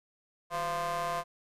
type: ring-modulated tone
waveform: 35% pulse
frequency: 176.4 Hz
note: F3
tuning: 18 cents sharp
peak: -26 dBFS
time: 0.5-1.24 s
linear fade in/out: 50 ms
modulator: 863 Hz
effects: resampled to 32000 Hz